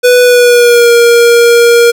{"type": "tone with pitch glide", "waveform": "square", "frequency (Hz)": [493.9, 471.6], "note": ["B4", "A#4"], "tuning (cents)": [0, 20], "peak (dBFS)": -3, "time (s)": [0.03, 1.92], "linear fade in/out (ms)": 20, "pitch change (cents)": -80, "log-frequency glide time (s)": [0.22, 0.91], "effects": []}